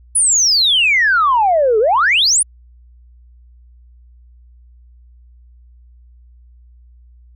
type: exponential two-way sweep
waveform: sine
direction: down then up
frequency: 10230 to 415.3 to 10230 Hz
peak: -9 dBFS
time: 0.15-2.43 s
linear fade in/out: 10 ms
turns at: 1.79 s
effects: tanh soft clip ceiling -5 dBFS + added 60 Hz sine -42 dBFS peak until 7.35 s